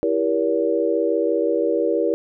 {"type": "chord", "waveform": "sine", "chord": "E diminished seventh", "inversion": "none", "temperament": "just", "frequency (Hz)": [329.6, 395.6, 474.7, 569.6], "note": ["E4", "G4", "Bb4", "Db5"], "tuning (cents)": [0, 16, 31, 47], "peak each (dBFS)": [-23, -24, -21, -24], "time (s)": [0.03, 2.14], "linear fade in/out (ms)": 0, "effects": []}